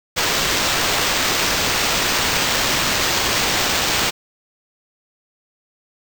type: noise with sample-and-hold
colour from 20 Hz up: violet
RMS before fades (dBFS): -19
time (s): 0.16-4.11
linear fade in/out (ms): 20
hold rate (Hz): 11025
effects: none